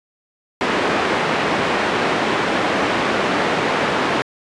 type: band-pass noise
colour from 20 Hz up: pink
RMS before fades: -19 dBFS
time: 0.61-4.22 s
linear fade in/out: 0 ms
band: 260 to 2400 Hz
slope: 12 dB/octave
effects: resampled to 22050 Hz